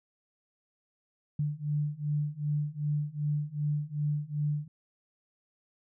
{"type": "beating tone pair", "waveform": "sine", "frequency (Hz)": [146.83, 149.43], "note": ["D3", "D3"], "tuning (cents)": [0, 30], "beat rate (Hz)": 2.6, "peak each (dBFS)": [-32, -31], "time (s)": [1.39, 4.68], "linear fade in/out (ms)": 5, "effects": []}